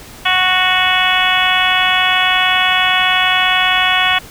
harmonic tone with a mistuned harmonic, 369 Hz, F#4, 5 cents flat, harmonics 2 / 3 / 4 / 5 / 6 / 7 / 8 / 9, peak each -19 / -19 / -19 / -19 / -19 / -19 / -19 / -19 dBFS, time 0.25-4.19 s, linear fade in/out 10 ms, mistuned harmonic 9, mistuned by +27 cents, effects pink hiss -36 dBFS RMS until 4.3 s

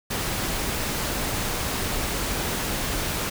pink noise, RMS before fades -27 dBFS, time 0.1-3.3 s, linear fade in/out 10 ms, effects none

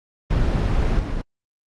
brown noise with level steps, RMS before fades -19 / -24 dBFS, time 0.3-1.22 s, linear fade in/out 10 ms, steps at 0.99 s, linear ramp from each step 2 ms, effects low-pass 5000 Hz 12 dB/octave + Opus 24 kbps

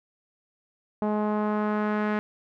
sawtooth tone with low-pass filter sweep, 211 Hz, G#3, 28 cents sharp, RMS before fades -26 dBFS, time 1.02-2.19 s, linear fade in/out 0 ms, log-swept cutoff 860 to 1800 Hz, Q 1.7, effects none

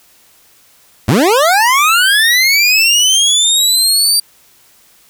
25% pulse linear sweep, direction up, 89.5 to 4699 Hz, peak -4 dBFS, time 1.08-4.2 s, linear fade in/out 5 ms, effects white hiss -48 dBFS RMS until 5.09 s

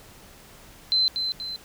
sine tone with echo, 4074 Hz, C8, 47 cents flat, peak -18 dBFS, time 0.92-1.08 s, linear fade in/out 0 ms, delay 240 ms, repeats 2, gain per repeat -6 dB, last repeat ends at 1.56 s, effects pink hiss -49 dBFS RMS until 1.64 s

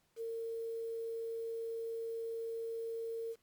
sine tone with quantisation, 456.4 Hz, A#4, 37 cents flat, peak -37 dBFS, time 0.16-3.36 s, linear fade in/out 50 ms, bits 10, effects pink hiss -75 dBFS RMS until 3.42 s + MP3 96 kbps

